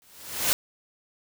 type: noise with exponential growth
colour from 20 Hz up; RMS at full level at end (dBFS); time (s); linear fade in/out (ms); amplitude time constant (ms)
white; -20; 0.02-0.53; 0; 110
effects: none